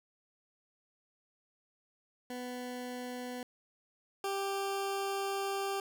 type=tone pair in turn; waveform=20% pulse; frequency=248.4 / 393.4 Hz; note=B3 / G4; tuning=+10 / +6 cents; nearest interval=minor sixth; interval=796 cents; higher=second; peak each=-34 / -28 dBFS; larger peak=second; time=2.3-3.43 / 4.24-5.8 s; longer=second; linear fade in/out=2 ms; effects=none